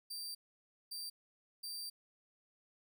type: tone bursts at uneven times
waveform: sawtooth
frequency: 4685 Hz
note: D8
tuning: 5 cents flat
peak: -39 dBFS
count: 3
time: 0.1-0.35 / 0.91-1.1 / 1.63-1.9 s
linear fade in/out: 10 ms
effects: none